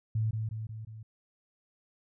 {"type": "tone with echo", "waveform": "sine", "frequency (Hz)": 110, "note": "A2", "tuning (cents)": 0, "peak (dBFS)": -26, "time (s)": [0.15, 0.31], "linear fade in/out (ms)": 5, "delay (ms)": 180, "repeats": 4, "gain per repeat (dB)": -4, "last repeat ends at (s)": 1.03, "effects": []}